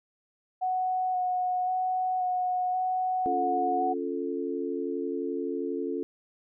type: tone with vibrato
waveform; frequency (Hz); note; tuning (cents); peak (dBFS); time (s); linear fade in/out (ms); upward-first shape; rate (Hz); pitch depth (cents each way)
sine; 736; F#5; -9; -25; 0.61-3.94; 20; square; 0.94; 12
type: chord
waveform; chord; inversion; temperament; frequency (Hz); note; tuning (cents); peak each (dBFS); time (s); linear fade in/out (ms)
sine; Db augmented; none; equal; 277.2 / 349.2 / 440; Db4 / F4 / A4; 0 / 0 / 0; -33; 3.26-6.03; 0
effects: none